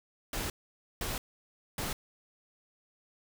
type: noise bursts at uneven times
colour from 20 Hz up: pink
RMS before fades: -35 dBFS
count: 3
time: 0.33-0.5 / 1.01-1.18 / 1.78-1.93 s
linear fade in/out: 2 ms
effects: none